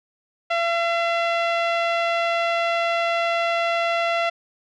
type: tone with low-pass filter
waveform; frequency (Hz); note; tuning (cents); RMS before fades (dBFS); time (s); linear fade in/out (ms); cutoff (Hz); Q
sawtooth; 678; E5; +49; -22; 0.5-4.3; 10; 2900; 1.6
effects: none